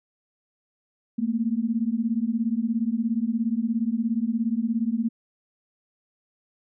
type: beating tone pair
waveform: sine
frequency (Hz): 220 / 237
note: A3 / A#3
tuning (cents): 0 / +29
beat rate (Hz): 17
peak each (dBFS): -25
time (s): 1.18-5.09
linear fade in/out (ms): 10
effects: none